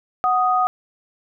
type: tone pair together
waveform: sine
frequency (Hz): 740 / 1244.5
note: F#5 / D#6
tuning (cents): 0 / 0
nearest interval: major sixth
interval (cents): 900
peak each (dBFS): -18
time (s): 0.24-0.67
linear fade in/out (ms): 0
effects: none